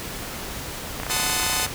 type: click train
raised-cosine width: 0.5 ms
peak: -14 dBFS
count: 21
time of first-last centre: 1-1.664 s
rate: 30.1 Hz
type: chord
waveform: 5% pulse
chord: F# diminished seventh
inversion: none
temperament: equal with one note detuned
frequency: 740 / 880 / 1032.7 / 1244.5 Hz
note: F#5 / A5 / C6 / Eb6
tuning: 0 / 0 / -23 / 0 cents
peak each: -16 / -15 / -16 / -16 dBFS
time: 1.09-1.67 s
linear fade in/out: 20 ms
effects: pink hiss -33 dBFS RMS until 1.74 s